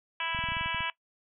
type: harmonic tone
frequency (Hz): 329.6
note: E4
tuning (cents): 0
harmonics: 2 / 3 / 4 / 5 / 6 / 7 / 8 / 9 / 10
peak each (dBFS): -47 / -36 / -43 / -37 / -44 / -37 / -38 / -38 / -43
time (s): 0.2-0.9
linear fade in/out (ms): 2
type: clicks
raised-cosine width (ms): 5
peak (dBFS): -29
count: 10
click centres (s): 0.348 / 0.39 / 0.44 / 0.488 / 0.52 / 0.568 / 0.611 / 0.66 / 0.746 / 0.806
effects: noise-tail reverb RT60 0.1 s tail -19 dB re dry